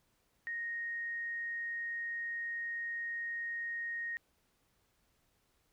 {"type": "tone", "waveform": "sine", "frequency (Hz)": 1864.7, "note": "A#6", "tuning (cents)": 0, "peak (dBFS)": -36, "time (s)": [0.47, 4.17], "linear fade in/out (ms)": 0, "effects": ["pink hiss -75 dBFS RMS until 5.72 s"]}